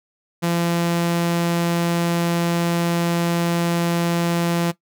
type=tone; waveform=sawtooth; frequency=170.7 Hz; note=F3; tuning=39 cents flat; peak=-14 dBFS; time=0.42-4.72 s; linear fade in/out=20 ms; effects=noise-tail reverb RT60 0.1 s tail -17 dB re dry